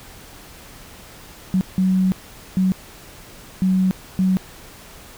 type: tone bursts at uneven times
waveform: sine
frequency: 187.2 Hz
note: F#3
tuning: 20 cents sharp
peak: -14 dBFS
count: 5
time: 1.54-1.61 / 1.78-2.12 / 2.57-2.72 / 3.62-3.91 / 4.19-4.37 s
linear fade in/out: 0 ms
effects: pink hiss -42 dBFS RMS until 5.17 s